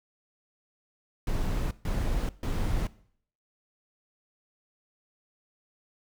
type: noise bursts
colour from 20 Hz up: brown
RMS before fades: -28 dBFS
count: 3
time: 1.27-2.87 s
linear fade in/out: 2 ms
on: 440 ms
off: 140 ms
effects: noise-tail reverb RT60 0.6 s tail -19 dB re dry